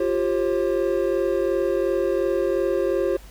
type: chord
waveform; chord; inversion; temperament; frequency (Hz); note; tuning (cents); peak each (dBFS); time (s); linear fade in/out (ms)
triangle; F suspended second; none; equal with one note detuned; 349.2 / 392 / 537; F4 / G4 / C5; 0 / 0 / +45; -22; 0-3.17; 5
effects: added 50 Hz sine -42 dBFS peak until 3.3 s + pink hiss -49 dBFS RMS until 3.3 s